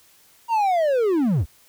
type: linear sweep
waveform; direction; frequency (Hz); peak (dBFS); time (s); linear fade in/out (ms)
triangle; down; 948 to 56.5; -15; 0.48-1.46; 50
effects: white hiss -55 dBFS RMS until 1.68 s